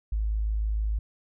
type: tone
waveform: sine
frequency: 53.2 Hz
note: G#1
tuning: 42 cents sharp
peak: -24 dBFS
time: 0.12-0.99 s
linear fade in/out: 5 ms
effects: none